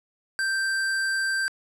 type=tone; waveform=square; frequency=1568 Hz; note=G6; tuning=in tune; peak=-24 dBFS; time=0.39-1.48 s; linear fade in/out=0 ms; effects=low-pass 10000 Hz 12 dB/octave